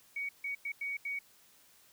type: tone bursts at uneven times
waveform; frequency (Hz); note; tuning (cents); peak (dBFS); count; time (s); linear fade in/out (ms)
sine; 2244; C#7; +21; -34; 5; 0.16-0.29 / 0.44-0.55 / 0.65-0.72 / 0.81-0.97 / 1.05-1.19; 5
effects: white hiss -63 dBFS RMS until 1.92 s